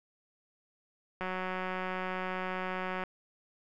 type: click train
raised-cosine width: 0.5 ms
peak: -21 dBFS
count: 339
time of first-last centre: 1.21-3.037 s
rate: 185 Hz
effects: none

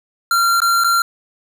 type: tone with dropouts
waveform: square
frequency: 1376 Hz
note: F6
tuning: 26 cents flat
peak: -13 dBFS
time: 0.31-1.02 s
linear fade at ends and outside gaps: 2 ms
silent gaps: 0.603-0.618 / 0.838-0.844 s
effects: none

